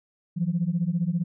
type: beating tone pair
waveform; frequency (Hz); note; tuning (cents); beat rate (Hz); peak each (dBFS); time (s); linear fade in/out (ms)
sine; 164.81 / 179.81; E3 / F#3; 0 / -49; 15; -25; 0.36-1.24; 20
effects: tanh soft clip ceiling -15 dBFS